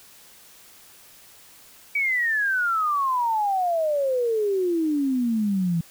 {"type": "exponential sweep", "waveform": "sine", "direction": "down", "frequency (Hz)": [2296, 163.2], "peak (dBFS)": -20, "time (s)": [1.95, 5.81], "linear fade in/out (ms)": 5, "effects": ["white hiss -50 dBFS RMS until 5.9 s"]}